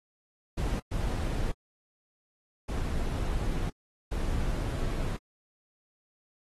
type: noise bursts at uneven times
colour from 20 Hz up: brown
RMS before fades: -30 dBFS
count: 4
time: 0.57-0.8 / 0.91-1.52 / 2.68-3.7 / 4.11-5.17 s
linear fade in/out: 10 ms
effects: AAC 32 kbps